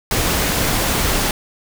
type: noise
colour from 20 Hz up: pink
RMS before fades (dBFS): -18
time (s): 0.11-1.31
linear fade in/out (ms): 2
effects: none